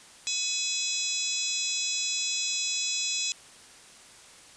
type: harmonic tone with a mistuned harmonic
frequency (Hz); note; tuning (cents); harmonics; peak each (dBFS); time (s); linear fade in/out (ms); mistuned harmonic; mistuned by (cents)
849; G#5; +38; 3 / 4 / 5 / 6 / 7 / 8 / 9; -35 / -35 / -35 / -35 / -35 / -35 / -35; 0.27-3.32; 0; 5; -100
effects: white hiss -51 dBFS RMS until 4.56 s + resampled to 22050 Hz